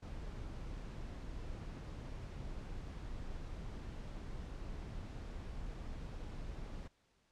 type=noise; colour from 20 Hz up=brown; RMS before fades=-45 dBFS; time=0.02-6.88 s; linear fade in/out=10 ms; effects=pink hiss -75 dBFS RMS until 7.31 s + low-pass 7000 Hz 12 dB/octave

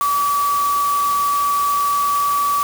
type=tone in noise; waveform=sine; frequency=1146 Hz; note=D6; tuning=43 cents flat; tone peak=-15 dBFS; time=0.01-2.63 s; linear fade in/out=0 ms; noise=white; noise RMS=-29 dBFS; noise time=0.01-2.63 s; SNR=+11 dB; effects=none

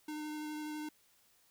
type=tone with vibrato; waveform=square; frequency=303.7 Hz; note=D#4; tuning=42 cents flat; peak=-40 dBFS; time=0.08-0.89 s; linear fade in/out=5 ms; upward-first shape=sine; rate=12 Hz; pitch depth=10 cents each way; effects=white hiss -69 dBFS RMS until 1.5 s

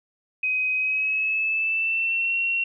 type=tone with pitch glide; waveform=sine; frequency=2519 to 2731 Hz; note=D#7 to F7; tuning=+21 to -39 cents; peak=-21 dBFS; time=0.43-2.64 s; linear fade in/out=5 ms; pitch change=+140 cents; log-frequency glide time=0.75-2.36 s; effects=none

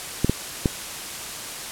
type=clicks; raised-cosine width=3 ms; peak=-5 dBFS; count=3; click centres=0.246 / 0.296 / 0.658 s; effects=white hiss -33 dBFS RMS until 1.71 s + low-pass 11000 Hz 12 dB/octave

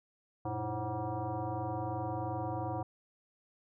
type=tone with frequency modulation; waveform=sine; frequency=311.1 Hz; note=D#4; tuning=in tune; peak=-33 dBFS; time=0.45-2.83 s; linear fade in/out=5 ms; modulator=215 Hz; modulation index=3.1; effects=none

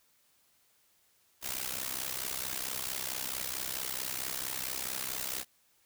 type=noise with amplitude modulation; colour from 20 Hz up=white; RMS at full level=-33 dBFS; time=1.41-5.45 s; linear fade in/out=50 ms; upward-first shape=sine; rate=64.5 Hz; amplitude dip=85%; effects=white hiss -69 dBFS RMS until 5.85 s

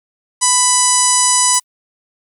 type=harmonic tone; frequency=992 Hz; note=B5; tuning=7 cents sharp; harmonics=1 / 2 / 3 / 4 / 5 / 6 / 7 / 8 / 9 / 10; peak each=-17 / -26 / -27 / -25 / -22 / -18 / -19 / -17 / -21 / -17 dBFS; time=0.41-1.6 s; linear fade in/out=20 ms
type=noise with exponential decay; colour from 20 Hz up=blue; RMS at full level=-27 dBFS; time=1.54-1.64 s; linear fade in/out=1 ms; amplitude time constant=21 ms
effects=none

